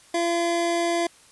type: tone pair together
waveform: square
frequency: 341 / 682 Hz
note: F4 / F5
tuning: -41 / -41 cents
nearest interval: octave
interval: 1200 cents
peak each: -25 dBFS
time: 0.14-1.07 s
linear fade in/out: 5 ms
effects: white hiss -53 dBFS RMS until 1.31 s + resampled to 24000 Hz